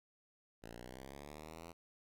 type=linear sweep; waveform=5% pulse; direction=up; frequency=55.1 to 85.7 Hz; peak=-38 dBFS; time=0.62-1.73 s; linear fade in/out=20 ms; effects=none